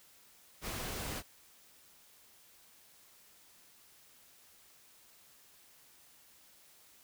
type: noise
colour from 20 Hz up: pink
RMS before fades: -40 dBFS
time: 0.61-1.23 s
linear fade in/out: 50 ms
effects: white hiss -62 dBFS RMS until 7.03 s